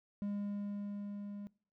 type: tone with level ramp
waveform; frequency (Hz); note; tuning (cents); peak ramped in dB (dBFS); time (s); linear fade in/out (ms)
triangle; 203.5; G#3; -35; -33 to -41; 0.22-1.47; 0
effects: noise-tail reverb RT60 0.4 s tail -22 dB re dry